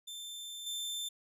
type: tone with level steps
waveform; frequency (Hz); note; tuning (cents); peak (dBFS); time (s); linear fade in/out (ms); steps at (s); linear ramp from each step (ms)
sawtooth; 3557; A7; +18; -39 / -33; 0.07-1.09; 10; 0.66; 10
effects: resampled to 32000 Hz